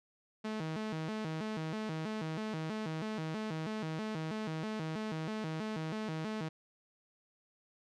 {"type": "tone with vibrato", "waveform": "sawtooth", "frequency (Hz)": 185.4, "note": "F#3", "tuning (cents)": 4, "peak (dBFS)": -32, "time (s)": [0.44, 6.49], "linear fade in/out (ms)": 10, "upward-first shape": "square", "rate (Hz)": 3.1, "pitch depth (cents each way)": 270, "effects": ["low-pass 5000 Hz 12 dB/octave"]}